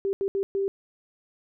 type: tone bursts at uneven times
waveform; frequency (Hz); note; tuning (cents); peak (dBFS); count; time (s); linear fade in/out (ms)
sine; 392.5; G4; +2; -23; 4; 0.05-0.13 / 0.21-0.28 / 0.35-0.43 / 0.55-0.68; 0
effects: none